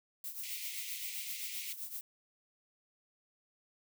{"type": "noise with tremolo", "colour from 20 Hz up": "violet", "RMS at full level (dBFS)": -40, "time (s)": [0.24, 2.01], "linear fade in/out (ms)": 2, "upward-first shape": "triangle", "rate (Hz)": 7.7, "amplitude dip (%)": 75}
{"type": "high-pass noise", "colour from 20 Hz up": "pink", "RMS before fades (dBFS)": -45, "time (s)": [0.43, 1.73], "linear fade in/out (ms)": 5, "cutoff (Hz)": 2000, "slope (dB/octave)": 96}
{"effects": []}